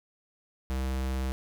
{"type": "tone", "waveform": "square", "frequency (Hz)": 65.41, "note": "C2", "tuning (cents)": 0, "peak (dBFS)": -29, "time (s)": [0.7, 1.32], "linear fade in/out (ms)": 0, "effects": []}